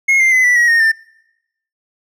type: tone with pitch steps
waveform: triangle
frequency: 2160 / 2094 / 2029 / 1967 / 1906.6 / 1848.1 / 1791.3 Hz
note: C#7 / C7 / B6 / B6 / A#6 / A#6 / A6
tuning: -45 / +1 / +46 / -7 / +39 / -15 / +31 cents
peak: -7 dBFS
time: 0.08-0.92 s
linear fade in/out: 10 ms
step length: 120 ms
effects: noise-tail reverb RT60 0.9 s tail -26 dB re dry